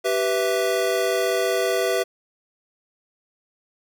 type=chord; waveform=square; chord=E minor; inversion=first; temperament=equal with one note detuned; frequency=388.4 / 493.9 / 659.3 Hz; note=G4 / B4 / E5; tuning=-16 / 0 / 0 cents; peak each=-25 dBFS; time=0.04-2.04 s; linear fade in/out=20 ms; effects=none